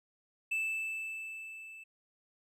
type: tone with level ramp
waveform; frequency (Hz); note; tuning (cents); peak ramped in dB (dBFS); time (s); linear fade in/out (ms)
triangle; 2637; E7; 0; -28 to -46; 0.51-1.84; 10
effects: none